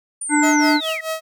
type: linear sweep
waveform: sine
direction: down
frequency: 9397 to 1864.7 Hz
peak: -24 dBFS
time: 0.21-1.01 s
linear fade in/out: 5 ms
type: harmonic tone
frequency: 296.8 Hz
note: D4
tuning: 18 cents sharp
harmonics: 1 / 3 / 5 / 7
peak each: -15 / -20 / -22 / -23 dBFS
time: 0.29-0.81 s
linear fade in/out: 50 ms
type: tone with tremolo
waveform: sawtooth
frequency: 640 Hz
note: D#5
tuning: 49 cents sharp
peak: -17 dBFS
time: 0.42-1.21 s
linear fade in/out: 20 ms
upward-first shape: sine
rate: 4.7 Hz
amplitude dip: 90%
effects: none